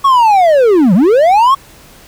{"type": "linear two-way sweep", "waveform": "triangle", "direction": "down then up", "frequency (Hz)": [1125, 164.81, 1125], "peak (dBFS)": -3, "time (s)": [0.04, 1.55], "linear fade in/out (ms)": 10, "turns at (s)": 0.94, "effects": ["pink hiss -40 dBFS RMS until 2.07 s"]}